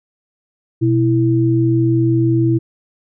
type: tone pair together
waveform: sine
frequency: 123.47 / 329.6 Hz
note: B2 / E4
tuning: 0 / 0 cents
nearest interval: octave + perfect fourth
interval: 1700 cents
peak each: -14 dBFS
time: 0.81-2.59 s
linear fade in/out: 20 ms
effects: none